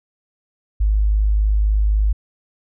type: tone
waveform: sine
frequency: 51.91 Hz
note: G#1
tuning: in tune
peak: -13 dBFS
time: 0.8-2.13 s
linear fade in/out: 10 ms
effects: none